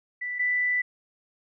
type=tone pair in turn; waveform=sine; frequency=1975.5 / 1982.7 Hz; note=B6 / B6; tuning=0 / +6 cents; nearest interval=unison; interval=6 cents; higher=second; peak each=-29 / -22 dBFS; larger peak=second; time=0.21-0.39 / 0.39-0.82 s; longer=second; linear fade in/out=10 ms; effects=none